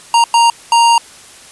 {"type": "tone bursts at uneven times", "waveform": "square", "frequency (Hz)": 932.3, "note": "A#5", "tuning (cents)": 0, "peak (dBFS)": -7, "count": 3, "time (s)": [[0.14, 0.24], [0.34, 0.5], [0.72, 0.98]], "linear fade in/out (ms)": 2, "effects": ["white hiss -38 dBFS RMS until 1.51 s", "resampled to 24000 Hz"]}